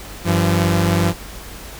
sawtooth tone pair together, 96.32 / 170.2 Hz, G2 / F3, -30 / -44 cents, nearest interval minor seventh, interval 986 cents, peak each -13 dBFS, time 0.24-1.14 s, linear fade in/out 50 ms, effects added 50 Hz sine -37 dBFS peak until 1.79 s + pink hiss -36 dBFS RMS until 1.79 s

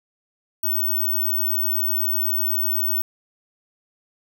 sine tone, 15804 Hz, B9, in tune, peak -19 dBFS, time 0.63-3.02 s, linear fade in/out 5 ms, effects none

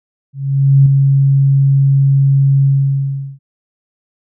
sine tone with ADSR envelope, 137.5 Hz, C#3, 14 cents flat, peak -3 dBFS, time 0.33-3.39 s, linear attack 530 ms, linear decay 3 ms, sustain -4 dB, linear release 740 ms, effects none

